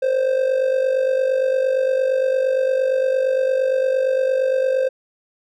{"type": "tone with amplitude modulation", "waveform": "triangle", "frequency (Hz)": 523.3, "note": "C5", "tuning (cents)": 0, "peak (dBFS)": -11, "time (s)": [0.02, 4.89], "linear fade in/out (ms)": 10, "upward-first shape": "sine", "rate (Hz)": 48.7, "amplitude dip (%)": 65, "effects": []}